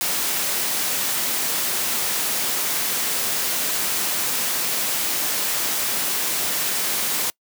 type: noise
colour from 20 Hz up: white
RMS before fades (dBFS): -23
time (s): 0.01-7.3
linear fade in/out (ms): 0
effects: noise-tail reverb RT60 0.1 s tail -26 dB re dry + high-pass 150 Hz 12 dB/octave